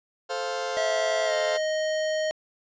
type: chord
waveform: sawtooth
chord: F major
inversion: first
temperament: just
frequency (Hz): 436.5 / 523.8 / 698.5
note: A4 / C5 / F5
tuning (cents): -14 / +2 / 0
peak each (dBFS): -30 / -27 / -28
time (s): 0.29-1.58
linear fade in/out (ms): 20
type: tone with pitch glide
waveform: square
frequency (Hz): 648 to 623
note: E5 to D#5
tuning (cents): -30 to +2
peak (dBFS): -25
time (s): 0.77-2.31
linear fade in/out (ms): 0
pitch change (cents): -68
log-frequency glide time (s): 1.25-1.33
effects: resampled to 16000 Hz